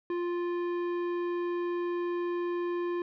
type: tone with tanh clipping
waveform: triangle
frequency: 349.2 Hz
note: F4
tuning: in tune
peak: -31 dBFS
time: 0.1-3.02 s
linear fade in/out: 2 ms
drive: 17 dB
effects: none